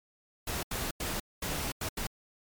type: noise bursts at uneven times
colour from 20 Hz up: pink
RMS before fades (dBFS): -34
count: 6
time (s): 0.47-0.63 / 0.71-0.91 / 1-1.2 / 1.42-1.72 / 1.81-1.89 / 1.97-2.07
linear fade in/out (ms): 5
effects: MP3 96 kbps